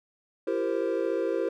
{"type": "chord", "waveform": "triangle", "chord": "C dominant seventh", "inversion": "first", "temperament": "equal with one note detuned", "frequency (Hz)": [338.3, 392, 466.2, 523.3], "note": ["E4", "G4", "Bb4", "C5"], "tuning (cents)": [45, 0, 0, 0], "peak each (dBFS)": -29, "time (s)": [0.47, 1.49], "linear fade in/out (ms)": 5, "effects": []}